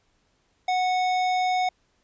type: tone with hard clipping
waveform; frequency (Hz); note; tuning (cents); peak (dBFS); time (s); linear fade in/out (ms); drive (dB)
triangle; 736; F#5; -9; -23; 0.68-1.69; 5; 18
effects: pink hiss -68 dBFS RMS until 2.03 s + resampled to 16000 Hz